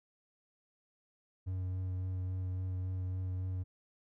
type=tone with vibrato; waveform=triangle; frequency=92.5 Hz; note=F#2; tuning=in tune; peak=-32 dBFS; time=1.46-3.64 s; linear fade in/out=20 ms; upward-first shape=sine; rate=3.6 Hz; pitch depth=13 cents each way; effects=none